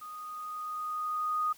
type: tone with level ramp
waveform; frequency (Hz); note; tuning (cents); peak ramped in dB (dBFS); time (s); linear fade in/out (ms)
sine; 1239; D#6; -8; -41 to -26; 0.01-1.53; 10
effects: white hiss -57 dBFS RMS until 1.57 s